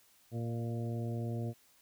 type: harmonic tone with a mistuned harmonic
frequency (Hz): 116.54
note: A#2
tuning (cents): 0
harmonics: 1 / 2 / 3 / 4 / 5 / 6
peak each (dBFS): -35 / -41 / -45 / -47 / -49 / -51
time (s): 0.31-1.54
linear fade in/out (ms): 50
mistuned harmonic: 5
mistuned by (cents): +24
effects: white hiss -66 dBFS RMS until 1.81 s